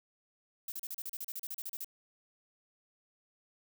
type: noise bursts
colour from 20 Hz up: violet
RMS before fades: -40 dBFS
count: 16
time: 0.68-1.845 s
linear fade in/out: 2 ms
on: 40 ms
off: 35 ms
effects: none